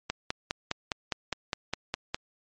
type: click train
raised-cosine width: 0.2 ms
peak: -11 dBFS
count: 11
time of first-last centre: 0.1-2.145 s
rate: 4.89 Hz
effects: low-pass 7000 Hz 12 dB/octave + MP3 48 kbps

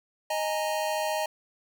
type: chord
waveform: square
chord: D# suspended fourth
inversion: none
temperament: equal with one note detuned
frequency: 622.3 / 830.6 / 924.8 Hz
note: D#5 / G#5 / A#5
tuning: 0 / 0 / -14 cents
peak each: -30 / -33 / -34 dBFS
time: 0.3-1.26 s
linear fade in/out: 5 ms
effects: none

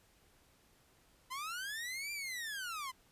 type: linear two-way sweep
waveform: sawtooth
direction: up then down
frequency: 996 to 2385 to 996 Hz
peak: -36 dBFS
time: 1.3-2.92 s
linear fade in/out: 20 ms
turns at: 2.12 s
effects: pink hiss -68 dBFS RMS until 3.11 s + resampled to 32000 Hz

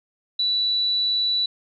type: tone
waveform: sine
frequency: 3951 Hz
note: B7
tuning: in tune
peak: -19 dBFS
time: 0.39-1.46 s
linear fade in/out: 5 ms
effects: none

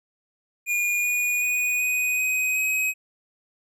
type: tone with pitch steps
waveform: square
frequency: 2433 / 2453 / 2473 / 2493 / 2513 / 2533 Hz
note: D#7 / D#7 / D#7 / D#7 / D#7 / D#7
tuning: -39 / -25 / -11 / +3 / +17 / +30 cents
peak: -22 dBFS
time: 0.66-2.94 s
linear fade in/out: 50 ms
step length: 380 ms
effects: none

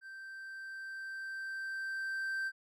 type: tone with level ramp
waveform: triangle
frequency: 1563 Hz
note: G6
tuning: 6 cents flat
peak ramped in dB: -44 to -31 dBFS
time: 0.01-2.52 s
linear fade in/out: 50 ms
effects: none

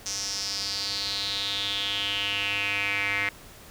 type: tone with band-pass filter sweep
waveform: square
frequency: 100.1 Hz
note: G2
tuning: 37 cents sharp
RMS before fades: -29 dBFS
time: 0.06-3.29 s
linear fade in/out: 0 ms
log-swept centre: 5900 to 2100 Hz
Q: 5.8
effects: pink hiss -48 dBFS RMS until 3.7 s

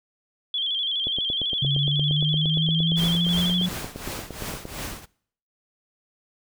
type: tone with vibrato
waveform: sine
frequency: 3285 Hz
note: G#7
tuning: 20 cents flat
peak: -23 dBFS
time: 0.54-3.66 s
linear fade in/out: 2 ms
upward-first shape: square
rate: 12 Hz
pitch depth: 59 cents each way
type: click train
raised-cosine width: 2 ms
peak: -20 dBFS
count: 32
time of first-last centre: 1.07-4.654 s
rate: 8.65 Hz
type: linear sweep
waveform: sine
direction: up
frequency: 138.1 to 181.2 Hz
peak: -21 dBFS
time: 1.62-3.69 s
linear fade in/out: 5 ms
type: noise with tremolo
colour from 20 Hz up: pink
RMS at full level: -31 dBFS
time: 2.96-5.06 s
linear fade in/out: 20 ms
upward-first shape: triangle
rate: 2.8 Hz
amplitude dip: 85%
effects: noise-tail reverb RT60 0.6 s tail -23 dB re dry

